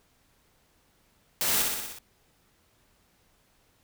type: noise with echo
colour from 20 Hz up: white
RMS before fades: -27 dBFS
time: 1.41-1.62 s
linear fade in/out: 0 ms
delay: 61 ms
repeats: 6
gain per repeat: -3 dB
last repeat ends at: 1.986 s
effects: pink hiss -66 dBFS RMS until 3.83 s